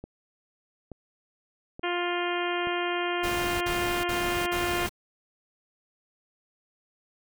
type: click train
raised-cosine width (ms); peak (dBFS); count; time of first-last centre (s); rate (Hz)
2; -26; 4; 0.04-2.672; 1.14
type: harmonic tone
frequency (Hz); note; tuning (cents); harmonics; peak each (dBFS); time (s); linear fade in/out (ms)
351.2; F4; +10; 1 / 2 / 3 / 4 / 5 / 6 / 7 / 8 / 9; -30 / -33 / -35 / -36 / -37 / -38 / -38 / -39 / -40; 1.83-4.87; 10
type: noise bursts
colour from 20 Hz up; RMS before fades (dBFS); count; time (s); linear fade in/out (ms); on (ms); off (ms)
pink; -34; 4; 3.23-4.894; 10; 380; 48
effects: none